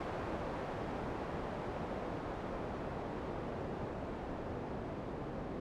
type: noise with low-pass filter sweep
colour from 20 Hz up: white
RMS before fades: -41 dBFS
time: 0-5.6 s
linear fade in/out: 5 ms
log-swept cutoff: 790 to 520 Hz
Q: 0.73
effects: none